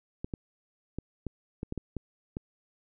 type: clicks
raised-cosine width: 3 ms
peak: -21 dBFS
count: 9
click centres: 0.245 / 0.338 / 0.986 / 1.267 / 1.631 / 1.724 / 1.777 / 1.967 / 2.369 s
effects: none